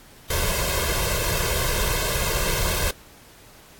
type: noise with comb filter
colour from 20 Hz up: pink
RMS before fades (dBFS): -23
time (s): 0.3-2.91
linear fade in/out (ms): 5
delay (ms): 1.9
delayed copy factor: +1
effects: pink hiss -49 dBFS RMS until 3.79 s + AAC 64 kbps